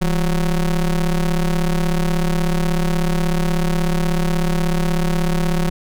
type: ring-modulated tone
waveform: square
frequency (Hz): 92.5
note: F#2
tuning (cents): 0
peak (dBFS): -13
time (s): 0.01-5.7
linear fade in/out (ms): 10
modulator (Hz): 74.3
effects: none